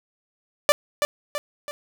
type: tone with echo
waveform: sawtooth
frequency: 587.3 Hz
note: D5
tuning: in tune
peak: -9 dBFS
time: 0.69-0.72 s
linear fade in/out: 0 ms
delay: 330 ms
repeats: 3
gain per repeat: -6 dB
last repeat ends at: 1.71 s
effects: none